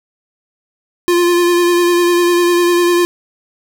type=tone with vibrato; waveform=square; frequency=349.2 Hz; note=F4; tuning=in tune; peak=-10 dBFS; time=1.08-3.05 s; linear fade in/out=0 ms; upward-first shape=sine; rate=10 Hz; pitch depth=21 cents each way; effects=none